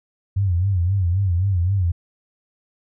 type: tone with vibrato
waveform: sine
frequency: 92.5 Hz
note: F#2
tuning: in tune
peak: -16 dBFS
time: 0.36-1.92 s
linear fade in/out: 10 ms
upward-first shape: sine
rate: 3.8 Hz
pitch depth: 140 cents each way
effects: none